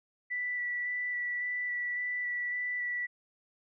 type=tone with vibrato; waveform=sine; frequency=1966 Hz; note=B6; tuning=8 cents flat; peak=-31 dBFS; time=0.3-3.07 s; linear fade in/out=20 ms; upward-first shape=square; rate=1.8 Hz; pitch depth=9 cents each way; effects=none